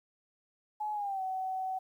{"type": "tone with pitch glide", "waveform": "sine", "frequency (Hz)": [847, 754.6], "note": ["G#5", "F#5"], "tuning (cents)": [34, 34], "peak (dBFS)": -32, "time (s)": [0.8, 1.79], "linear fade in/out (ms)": 10, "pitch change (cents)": -200, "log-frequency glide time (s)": [0.93, 1.22], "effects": ["11-bit"]}